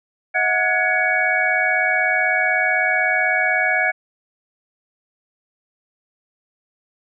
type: tone cluster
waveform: sine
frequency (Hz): 636 / 732 / 1460 / 1680 / 2241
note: D#5 / F#5 / F#6 / G#6 / C#7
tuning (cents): +38 / -19 / -24 / +19 / +18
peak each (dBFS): -26 / -23 / -25 / -20 / -20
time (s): 0.34-3.92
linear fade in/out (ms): 20
effects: none